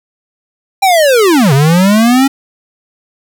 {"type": "linear two-way sweep", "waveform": "square", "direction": "down then up", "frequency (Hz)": [802, 130.81, 277.3], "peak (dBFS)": -6, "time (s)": [0.82, 2.28], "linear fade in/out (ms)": 10, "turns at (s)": 1.53, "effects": []}